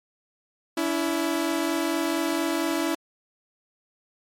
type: tone pair together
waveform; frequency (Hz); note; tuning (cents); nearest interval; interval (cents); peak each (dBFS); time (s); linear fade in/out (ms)
sawtooth; 285.7 / 330; D4 / E4; -48 / +2; major second; 250; -24 / -21; 0.77-2.95; 5
effects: MP3 64 kbps